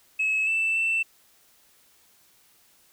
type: tone with pitch steps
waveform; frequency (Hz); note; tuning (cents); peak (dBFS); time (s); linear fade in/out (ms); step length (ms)
sine; 2581 / 2653 / 2671; E7 / E7 / E7; -37 / +10 / +22; -20; 0.19-1.03; 10; 280
effects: tanh soft clip ceiling -19 dBFS + white hiss -60 dBFS RMS until 2.92 s